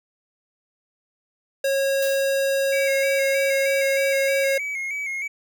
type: tone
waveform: square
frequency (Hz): 546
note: C#5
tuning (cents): -26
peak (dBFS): -20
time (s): 1.64-4.58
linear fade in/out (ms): 5
type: noise with exponential decay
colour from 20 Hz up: blue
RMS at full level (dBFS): -30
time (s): 2.02-2.48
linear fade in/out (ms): 5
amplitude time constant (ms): 100
type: tone with vibrato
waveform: triangle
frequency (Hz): 2217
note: C#7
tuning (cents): 0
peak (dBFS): -24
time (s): 2.72-5.28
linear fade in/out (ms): 10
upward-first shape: square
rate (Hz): 3.2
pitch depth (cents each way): 50
effects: none